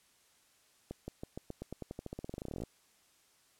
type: accelerating click train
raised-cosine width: 2 ms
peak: -27 dBFS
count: 27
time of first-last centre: 0.91-2.636 s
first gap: 170 ms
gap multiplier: 0.91
effects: white hiss -68 dBFS RMS until 3.59 s + low-pass 11000 Hz 12 dB/octave